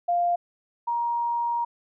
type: tone pair in turn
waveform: sine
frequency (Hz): 698.5 / 943.5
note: F5 / A#5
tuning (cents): 0 / +21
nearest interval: perfect fourth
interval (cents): 521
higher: second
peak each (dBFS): -20 / -23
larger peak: first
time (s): 0.08-0.36 / 0.87-1.65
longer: second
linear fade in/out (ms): 10
effects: none